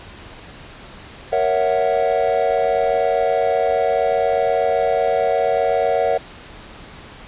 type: chord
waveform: triangle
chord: F# dominant seventh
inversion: first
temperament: equal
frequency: 466.2 / 554.4 / 659.3 / 740 Hz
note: A#4 / C#5 / E5 / F#5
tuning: 0 / 0 / 0 / 0 cents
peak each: -19 dBFS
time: 1.32-6.18 s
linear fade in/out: 10 ms
effects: pink hiss -39 dBFS RMS until 7.27 s + resampled to 8000 Hz